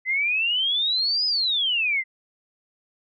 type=exponential two-way sweep; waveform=sine; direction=up then down; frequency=2018 to 5080 to 2018 Hz; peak=-20 dBFS; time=0.05-2.04 s; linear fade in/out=50 ms; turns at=1.26 s; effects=none